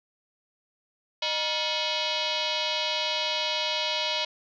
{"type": "tone with frequency modulation", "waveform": "sine", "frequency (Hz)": 172, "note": "F3", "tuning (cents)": -26, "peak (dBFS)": -25, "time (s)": [1.22, 4.25], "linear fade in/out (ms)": 5, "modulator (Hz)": 785, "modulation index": 5.5, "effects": []}